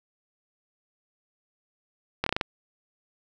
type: slowing click train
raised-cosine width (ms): 0.3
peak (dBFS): -9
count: 6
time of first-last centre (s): 2.24-2.412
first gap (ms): 24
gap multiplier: 1.18
effects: none